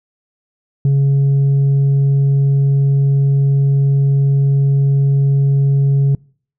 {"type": "tone with tanh clipping", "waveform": "triangle", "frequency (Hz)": 138.59, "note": "C#3", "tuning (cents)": 0, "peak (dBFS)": -10, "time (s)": [0.85, 6.15], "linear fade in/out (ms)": 2, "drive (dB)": 7, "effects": ["noise-tail reverb RT60 0.5 s tail -26 dB re dry"]}